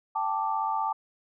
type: chord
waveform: sine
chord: G suspended second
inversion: none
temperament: equal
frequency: 784 / 880 / 1174.7 Hz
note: G5 / A5 / D6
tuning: 0 / 0 / 0 cents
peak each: -32 / -28 / -31 dBFS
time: 0.15-0.93 s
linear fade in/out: 10 ms
effects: none